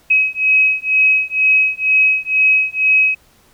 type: beating tone pair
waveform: sine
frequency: 2546 / 2548.1 Hz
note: D#7 / D#7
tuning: +39 / +41 cents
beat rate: 2.1 Hz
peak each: -14 dBFS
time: 0.1-3.15 s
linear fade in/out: 10 ms
effects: pink hiss -52 dBFS RMS until 3.53 s